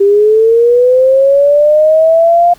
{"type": "linear sweep", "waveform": "sine", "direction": "up", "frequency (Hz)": [393.8, 704], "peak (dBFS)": -4, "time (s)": [0, 2.54], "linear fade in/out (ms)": 10, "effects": ["pink hiss -43 dBFS RMS until 2.58 s"]}